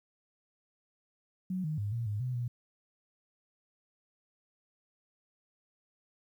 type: tone with pitch steps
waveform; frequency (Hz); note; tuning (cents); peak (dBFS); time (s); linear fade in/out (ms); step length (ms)
sine; 185.2 / 154.4 / 102.8 / 117 / 104 / 126.4 / 121; F#3 / D#3 / G#2 / A#2 / G#2 / B2 / B2; +2 / -13 / -17 / +7 / +3 / +41 / -35; -31; 1.5-2.48; 5; 140
effects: 11-bit